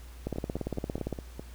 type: two click trains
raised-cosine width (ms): 2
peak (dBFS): -24 / -18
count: 6 / 16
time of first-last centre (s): 0.36-1.395 / 0.27-1.127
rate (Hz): 4.83 / 17.5
effects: added 60 Hz sine -44 dBFS peak until 1.54 s + pink hiss -55 dBFS RMS until 1.54 s